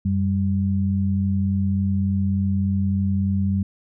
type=tone pair together; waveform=sine; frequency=92.58 / 196 Hz; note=F#2 / G3; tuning=+2 / 0 cents; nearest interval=octave + minor second; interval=1298 cents; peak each=-21 dBFS; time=0.05-3.63 s; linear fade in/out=5 ms; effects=none